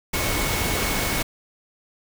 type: tone in noise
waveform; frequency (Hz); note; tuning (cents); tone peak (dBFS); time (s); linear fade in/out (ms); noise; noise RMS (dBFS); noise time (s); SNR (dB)
sine; 2205; C#7; -10; -32; 0.13-1.23; 10; pink; -24; 0.13-1.23; -11
effects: none